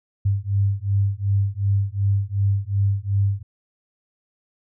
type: beating tone pair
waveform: sine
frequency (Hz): 98.2 / 100.9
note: G2 / G#2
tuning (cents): +4 / -49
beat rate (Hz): 2.7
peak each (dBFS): -21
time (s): 0.25-3.43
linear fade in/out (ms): 10
effects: none